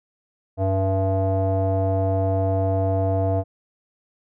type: tone with low-pass filter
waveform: square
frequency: 96 Hz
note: G2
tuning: 36 cents flat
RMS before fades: -21 dBFS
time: 0.57-3.44 s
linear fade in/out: 50 ms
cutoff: 650 Hz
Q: 5.6
effects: none